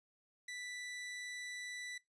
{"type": "tone", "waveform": "sawtooth", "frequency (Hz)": 1975.5, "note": "B6", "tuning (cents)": 0, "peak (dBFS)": -40, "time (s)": [0.48, 1.98], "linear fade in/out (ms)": 5, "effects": ["noise-tail reverb RT60 0.2 s tail -21 dB re dry", "resampled to 22050 Hz"]}